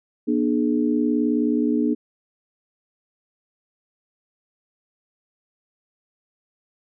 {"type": "tone cluster", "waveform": "sine", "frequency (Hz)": [240.8, 299.9, 424.2], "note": ["B3", "D4", "G#4"], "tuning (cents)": [-44, 36, 37], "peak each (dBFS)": [-21, -21, -27], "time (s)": [0.27, 1.95], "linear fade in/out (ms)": 20, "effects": []}